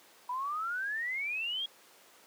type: exponential sweep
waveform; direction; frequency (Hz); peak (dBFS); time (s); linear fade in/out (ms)
sine; up; 970 to 3322; -32; 0.29-1.66; 5
effects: pink hiss -58 dBFS RMS until 2.26 s + high-pass 400 Hz 12 dB/octave